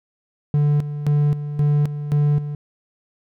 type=tone with tremolo; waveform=triangle; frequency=146.83 Hz; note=D3; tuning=in tune; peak=-12 dBFS; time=0.54-2.55 s; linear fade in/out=2 ms; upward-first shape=square; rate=1.9 Hz; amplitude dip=70%; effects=none